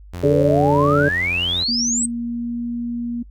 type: tone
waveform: sawtooth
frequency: 88 Hz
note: F2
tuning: 14 cents sharp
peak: -24 dBFS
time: 0.13-1.64 s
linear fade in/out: 10 ms
type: exponential sweep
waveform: sine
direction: up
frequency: 392 to 8372 Hz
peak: -18 dBFS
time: 0.23-2.06 s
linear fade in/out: 5 ms
type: harmonic tone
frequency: 144.4 Hz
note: D3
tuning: 29 cents flat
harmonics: 1 / 2 / 3 / 4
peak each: -19 / -19 / -19 / -19 dBFS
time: 0.23-1.09 s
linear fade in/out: 10 ms
type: tone with pitch glide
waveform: sine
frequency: 235.8 to 237.4 Hz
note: A#3 to A#3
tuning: +20 to +32 cents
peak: -22 dBFS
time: 1.68-3.23 s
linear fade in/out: 10 ms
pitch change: +12 cents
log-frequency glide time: 2.17-2.65 s
effects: noise-tail reverb RT60 0.1 s tail -24 dB re dry + added 50 Hz sine -39 dBFS peak until 3.3 s